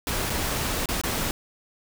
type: noise with dropouts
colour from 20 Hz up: pink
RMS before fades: -27 dBFS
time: 0.07-1.31 s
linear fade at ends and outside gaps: 1 ms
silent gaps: 0.298-0.302 / 0.858-0.888 / 1.014-1.036 s
effects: none